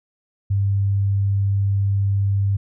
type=tone; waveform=sine; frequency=99.2 Hz; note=G2; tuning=21 cents sharp; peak=-16 dBFS; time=0.5-2.57 s; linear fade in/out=10 ms; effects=none